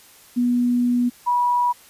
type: tone pair in turn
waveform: sine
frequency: 243.8 / 973 Hz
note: B3 / B5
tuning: -22 / -26 cents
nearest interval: 2 octaves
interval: 2396 cents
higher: second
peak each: -16 dBFS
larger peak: neither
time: 0.36-1.1 / 1.26-1.73 s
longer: first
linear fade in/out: 20 ms
effects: white hiss -49 dBFS RMS until 1.89 s + resampled to 32000 Hz

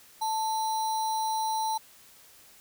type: tone with sample-and-hold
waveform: sine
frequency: 880 Hz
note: A5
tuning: in tune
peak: -26 dBFS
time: 0.21-1.78 s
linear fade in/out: 10 ms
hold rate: 4900 Hz
effects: white hiss -55 dBFS RMS until 2.6 s

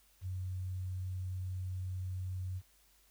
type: tone with quantisation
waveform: sine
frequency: 92.5 Hz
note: F#2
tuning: in tune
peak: -36 dBFS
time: 0.21-2.62 s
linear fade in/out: 50 ms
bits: 11
effects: added 50 Hz sine -70 dBFS peak until 3.1 s + white hiss -68 dBFS RMS until 3.1 s

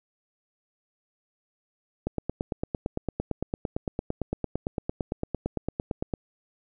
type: click train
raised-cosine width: 2 ms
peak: -14 dBFS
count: 37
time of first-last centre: 2.07-6.138 s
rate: 8.85 Hz
effects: none

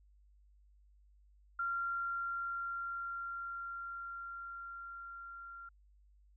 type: tone with level ramp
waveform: sine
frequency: 1381 Hz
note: F6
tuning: 20 cents flat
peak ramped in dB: -33 to -47 dBFS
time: 1.59-5.69 s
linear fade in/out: 5 ms
effects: added 50 Hz sine -62 dBFS peak until 6.36 s

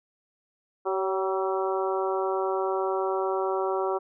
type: harmonic tone with a mistuned harmonic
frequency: 191 Hz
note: G3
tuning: 45 cents flat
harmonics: 2 / 3 / 4 / 5 / 6 / 7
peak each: -27 / -32 / -32 / -34 / -35 / -37 dBFS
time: 0.85-3.99 s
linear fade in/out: 20 ms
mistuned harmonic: 3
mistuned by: -31 cents
effects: none

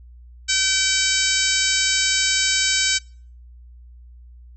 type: harmonic tone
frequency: 768 Hz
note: G5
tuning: 36 cents flat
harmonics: 2 / 3 / 4 / 5 / 6 / 7 / 8 / 9 / 10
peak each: -26 / -26 / -26 / -26 / -26 / -26 / -26 / -26 / -26 dBFS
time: 0.48-2.99 s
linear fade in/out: 20 ms
effects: noise-tail reverb RT60 0.5 s tail -26 dB re dry + added 60 Hz sine -41 dBFS peak until 4.56 s

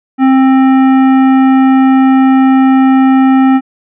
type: tone with hard clipping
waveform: sine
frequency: 264.4 Hz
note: C4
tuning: 18 cents sharp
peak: -6 dBFS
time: 0.18-3.61 s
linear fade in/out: 50 ms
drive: 13 dB
effects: resampled to 8000 Hz

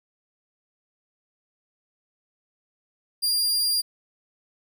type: tone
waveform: sawtooth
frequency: 4797 Hz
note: D8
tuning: 36 cents sharp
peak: -18 dBFS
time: 3.22-3.82 s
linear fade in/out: 20 ms
effects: none

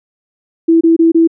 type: tone bursts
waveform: sine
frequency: 329.6 Hz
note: E4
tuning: in tune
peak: -5 dBFS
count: 4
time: 0.68-1.275 s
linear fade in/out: 10 ms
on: 130 ms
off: 25 ms
effects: none

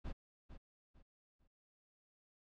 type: noise with echo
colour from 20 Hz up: brown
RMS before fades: -42 dBFS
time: 0.04-0.13 s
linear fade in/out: 20 ms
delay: 450 ms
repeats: 3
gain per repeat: -10 dB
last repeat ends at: 1.48 s
effects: low-pass 4000 Hz 12 dB/octave

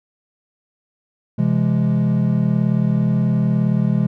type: chord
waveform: triangle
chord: C augmented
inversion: none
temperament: equal with one note detuned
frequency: 130.81 / 168.86 / 207.7 Hz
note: C3 / E3 / G#3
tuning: 0 / +42 / 0 cents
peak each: -17 dBFS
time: 1.38-4.07 s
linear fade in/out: 10 ms
effects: none

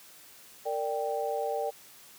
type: chord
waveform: sine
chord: G minor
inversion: first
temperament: equal with one note detuned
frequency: 458.9 / 587.3 / 784 Hz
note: Bb4 / D5 / G5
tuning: -27 / 0 / 0 cents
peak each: -33 dBFS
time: 0.65-1.71 s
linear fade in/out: 20 ms
effects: white hiss -53 dBFS RMS until 2.18 s + high-pass 100 Hz 12 dB/octave

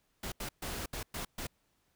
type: noise bursts at uneven times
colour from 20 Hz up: pink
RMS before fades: -39 dBFS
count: 6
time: 0.23-0.32 / 0.4-0.49 / 0.62-0.86 / 0.93-1.03 / 1.14-1.25 / 1.38-1.47 s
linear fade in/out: 5 ms
effects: pink hiss -75 dBFS RMS until 1.95 s

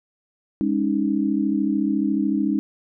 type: chord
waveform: sine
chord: Ab suspended fourth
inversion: none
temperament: equal with one note detuned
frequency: 204.8 / 277.2 / 311.1 Hz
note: Ab3 / Db4 / Eb4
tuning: -24 / 0 / 0 cents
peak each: -23 dBFS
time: 0.61-2.59 s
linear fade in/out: 0 ms
effects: none

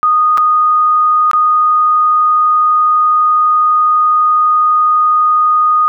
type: tone with dropouts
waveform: sine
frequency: 1236 Hz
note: D#6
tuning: 12 cents flat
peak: -7 dBFS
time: 0.03-5.88 s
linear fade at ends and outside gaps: 0 ms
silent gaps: 0.374-0.38 / 1.313-1.333 s
effects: none

